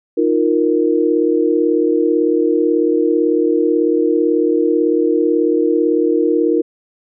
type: chord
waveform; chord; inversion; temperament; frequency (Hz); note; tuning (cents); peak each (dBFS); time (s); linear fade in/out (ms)
sine; Eb suspended second; none; equal; 311.1 / 349.2 / 466.2; Eb4 / F4 / Bb4; 0 / 0 / 0; -16; 0.17-6.62; 10
effects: none